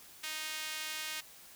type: tone with high-pass filter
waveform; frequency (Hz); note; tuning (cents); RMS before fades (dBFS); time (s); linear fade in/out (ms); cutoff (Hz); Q
sawtooth; 311.1; D#4; 0; -40; 0.23-1.21; 10; 2300; 1
effects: white hiss -55 dBFS RMS until 1.55 s